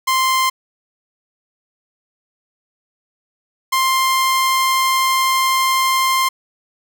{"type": "tone pair in turn", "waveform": "sawtooth", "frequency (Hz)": [1046.5, 1052], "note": ["C6", "C6"], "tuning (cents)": [0, 9], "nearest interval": "unison", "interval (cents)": 9, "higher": "second", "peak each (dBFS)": -10, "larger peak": "neither", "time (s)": [[0.07, 0.5], [3.72, 6.29]], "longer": "second", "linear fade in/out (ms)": 10, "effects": []}